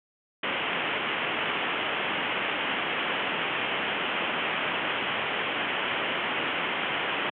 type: low-pass noise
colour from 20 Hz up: white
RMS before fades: -29 dBFS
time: 0.43-7.3 s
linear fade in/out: 5 ms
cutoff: 3200 Hz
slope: 96 dB/octave
effects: high-pass 200 Hz 12 dB/octave